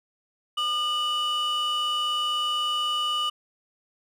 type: tone pair together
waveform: triangle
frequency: 1211.4 / 2952 Hz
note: D#6 / F#7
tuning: -47 / -5 cents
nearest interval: octave + minor third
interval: 1542 cents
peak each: -24 / -23 dBFS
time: 0.57-3.3 s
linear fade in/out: 10 ms
effects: tanh soft clip ceiling -19 dBFS